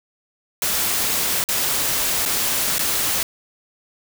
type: noise with dropouts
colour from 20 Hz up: white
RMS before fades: -21 dBFS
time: 0.62-3.23 s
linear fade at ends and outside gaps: 1 ms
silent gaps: 1.44-1.488 / 2.253-2.259 / 2.783-2.792 s
effects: none